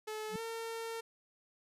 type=tone with pitch glide; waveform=sawtooth; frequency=431.5 to 455.3 Hz; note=A4 to A#4; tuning=-34 to -41 cents; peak=-35 dBFS; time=0.07-1.01 s; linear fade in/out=10 ms; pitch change=+93 cents; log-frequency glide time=0.33-0.4 s
type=tone with exponential growth; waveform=sine; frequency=185 Hz; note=F#3; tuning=in tune; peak=-34 dBFS; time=0.28-0.36 s; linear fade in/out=2 ms; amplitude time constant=17 ms
effects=resampled to 32000 Hz